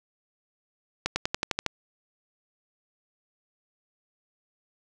accelerating click train, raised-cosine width 0.2 ms, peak -8 dBFS, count 8, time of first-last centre 1.06-1.663 s, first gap 100 ms, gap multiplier 0.95, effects none

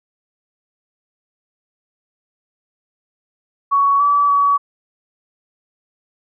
sine tone with pitch steps, 1119 / 1150 / 1135 Hz, C#6 / D6 / C#6, +16 / -37 / +41 cents, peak -11 dBFS, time 3.71-4.58 s, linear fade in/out 20 ms, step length 290 ms, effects none

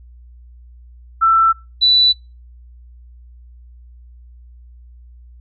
sine tone pair in turn, 1334 / 3968 Hz, E6 / B7, +20 / +7 cents, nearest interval octave + perfect fifth, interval 1887 cents, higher second, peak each -9 dBFS, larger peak neither, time 1.21-1.53 / 1.81-2.13 s, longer neither, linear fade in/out 20 ms, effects noise-tail reverb RT60 0.3 s tail -26 dB re dry + added 60 Hz sine -39 dBFS peak until 5.4 s

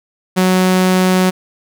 sawtooth tone, 185 Hz, F#3, in tune, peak -6 dBFS, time 0.36-1.31 s, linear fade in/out 20 ms, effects none

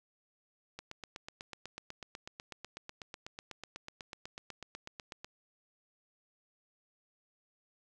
click train, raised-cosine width 0.2 ms, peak -26 dBFS, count 37, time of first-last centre 0.79-5.245 s, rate 8.08 Hz, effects none

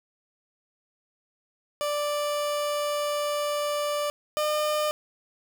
30% pulse tone pair in turn, 587.3 / 604.5 Hz, D5 / D5, 0 / +50 cents, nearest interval unison, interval 50 cents, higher second, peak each -23 / -21 dBFS, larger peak second, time 1.81-4.1 / 4.37-4.91 s, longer first, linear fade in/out 0 ms, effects none

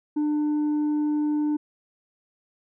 sine tone with tanh clipping, 299 Hz, D4, 31 cents sharp, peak -22 dBFS, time 0.16-1.57 s, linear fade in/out 10 ms, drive 3 dB, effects none

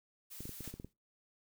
blue noise, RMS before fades -49 dBFS, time 0.3-0.72 s, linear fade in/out 20 ms
clicks, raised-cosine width 3 ms, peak -32 dBFS, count 8, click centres 0.406 / 0.455 / 0.493 / 0.607 / 0.677 / 0.74 / 0.799 / 0.846 s
white noise with exponential decay, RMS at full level -47 dBFS, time 0.64-0.93 s, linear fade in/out 1 ms, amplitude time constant 63 ms
effects noise-tail reverb RT60 0.2 s tail -21 dB re dry

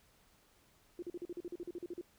sine tone bursts, 349.4 Hz, F4, 1 cent sharp, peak -39 dBFS, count 14, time 0.99-2.012 s, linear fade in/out 2 ms, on 34 ms, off 42 ms, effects pink hiss -68 dBFS RMS until 2.18 s

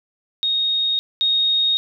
sine tone pair in turn, 3729 / 3729 Hz, A#7 / A#7, 0 / 0 cents, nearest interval unison, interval 0 cents, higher neither, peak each -17 / -15 dBFS, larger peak second, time 0.43-0.99 / 1.21-1.77 s, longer neither, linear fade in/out 0 ms, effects none

